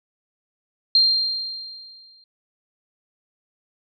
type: tone with exponential decay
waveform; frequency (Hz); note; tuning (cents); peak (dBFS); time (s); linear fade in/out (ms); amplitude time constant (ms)
sine; 4186; C8; 0; -11; 0.95-2.24; 2; 280
effects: none